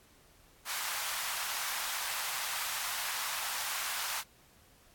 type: high-pass noise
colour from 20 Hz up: pink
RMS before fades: -36 dBFS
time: 0.65-4.24 s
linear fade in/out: 50 ms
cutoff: 870 Hz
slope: 24 dB/octave
effects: pink hiss -62 dBFS RMS until 4.94 s + AAC 64 kbps